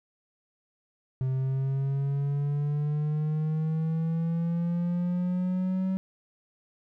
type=exponential sweep; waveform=triangle; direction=up; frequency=130 to 189.9 Hz; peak=-23 dBFS; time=1.21-5.97 s; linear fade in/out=0 ms; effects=none